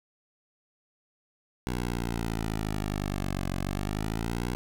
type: exponential two-way sweep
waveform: 10% pulse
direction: down then up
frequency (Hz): 61.74 to 46 to 61.74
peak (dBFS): -21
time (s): 1.67-4.55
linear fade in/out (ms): 0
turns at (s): 3.54
effects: none